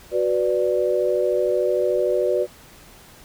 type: chord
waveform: sine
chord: B minor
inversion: second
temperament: equal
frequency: 370 / 493.9 / 587.3 Hz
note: F#4 / B4 / D5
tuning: 0 / 0 / 0 cents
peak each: -22 dBFS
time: 0.11-2.47 s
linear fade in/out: 50 ms
effects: pink hiss -47 dBFS RMS until 3.24 s